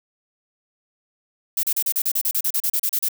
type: noise bursts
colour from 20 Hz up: violet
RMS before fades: -21 dBFS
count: 16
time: 1.57-3.087 s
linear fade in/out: 5 ms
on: 62 ms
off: 35 ms
effects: none